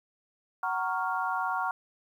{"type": "chord", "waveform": "sine", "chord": "Gb major seventh", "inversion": "none", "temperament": "equal with one note detuned", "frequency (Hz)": [748.6, 932.3, 1108.7, 1396.9], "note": ["Gb5", "Bb5", "Db6", "F6"], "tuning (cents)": [20, 0, 0, 0], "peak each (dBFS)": -33, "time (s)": [0.63, 1.71], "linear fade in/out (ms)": 2, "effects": ["10-bit"]}